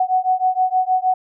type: beating tone pair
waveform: sine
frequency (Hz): 740 / 746.4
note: F#5 / F#5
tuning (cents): 0 / +15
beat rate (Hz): 6.4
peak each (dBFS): -18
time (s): 0-1.14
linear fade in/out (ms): 5
effects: none